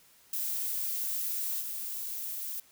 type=noise with level steps; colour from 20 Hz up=violet; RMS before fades=-33 / -37 dBFS; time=0.33-2.6 s; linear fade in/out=2 ms; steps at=1.6 s; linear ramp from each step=20 ms; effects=white hiss -61 dBFS RMS until 2.71 s